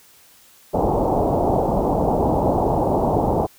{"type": "low-pass noise", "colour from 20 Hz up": "white", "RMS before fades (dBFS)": -19, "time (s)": [0.73, 3.47], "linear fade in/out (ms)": 20, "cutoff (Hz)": 880, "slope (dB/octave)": 48, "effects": ["white hiss -51 dBFS RMS until 3.58 s"]}